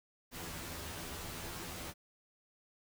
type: noise with comb filter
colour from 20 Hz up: pink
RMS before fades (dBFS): -44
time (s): 0.31-1.94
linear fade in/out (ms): 50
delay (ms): 12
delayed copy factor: +0.75
effects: none